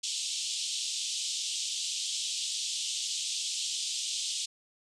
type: band-pass noise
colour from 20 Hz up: pink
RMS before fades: -34 dBFS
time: 0.03-4.46 s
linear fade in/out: 10 ms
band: 3000 to 8500 Hz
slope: 48 dB/octave
effects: none